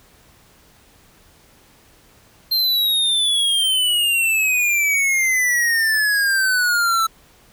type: exponential sweep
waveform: square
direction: down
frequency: 4186 to 1315 Hz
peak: -16 dBFS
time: 2.51-7.07 s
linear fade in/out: 10 ms
effects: pink hiss -52 dBFS RMS until 7.52 s